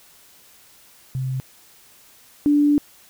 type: tone pair in turn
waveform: sine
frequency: 130.81 / 292.1 Hz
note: C3 / D4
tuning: 0 / -9 cents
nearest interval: octave + major second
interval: 1391 cents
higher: second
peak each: -22 / -13 dBFS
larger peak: second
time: 1.15-1.4 / 2.46-2.78 s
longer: second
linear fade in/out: 0 ms
effects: white hiss -51 dBFS RMS until 3.09 s